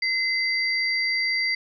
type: tone pair together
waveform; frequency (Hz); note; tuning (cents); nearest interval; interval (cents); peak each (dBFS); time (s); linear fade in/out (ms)
sine; 2056 / 4694; C7 / D8; -31 / -2; octave + major second; 1429; -23 / -26; 0.02-1.55; 5
effects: none